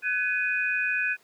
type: tone cluster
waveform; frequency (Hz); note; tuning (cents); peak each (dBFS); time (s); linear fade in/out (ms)
sine; 1507 / 1694 / 2486; F#6 / G#6 / D#7; +31 / +34 / -2; -28 / -30 / -27; 0.02-1.17; 50
effects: pink hiss -61 dBFS RMS until 1.23 s + high-pass 300 Hz 12 dB/octave